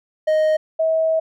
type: tone pair in turn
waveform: triangle / sine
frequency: 622.3 / 642.8 Hz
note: D#5 / E5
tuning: 0 / -44 cents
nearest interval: minor second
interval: 56 cents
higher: second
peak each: -12 / -15 dBFS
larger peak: first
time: 0.27-0.57 / 0.79-1.2 s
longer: second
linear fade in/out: 10 ms
effects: none